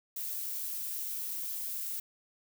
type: noise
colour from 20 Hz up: violet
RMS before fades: -37 dBFS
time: 0.16-2 s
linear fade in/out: 5 ms
effects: none